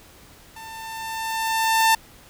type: tone with level ramp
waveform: sawtooth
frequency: 894 Hz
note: A5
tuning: 27 cents sharp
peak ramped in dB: -34 to -10 dBFS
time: 0.56-1.95 s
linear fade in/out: 5 ms
effects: pink hiss -49 dBFS RMS until 2.29 s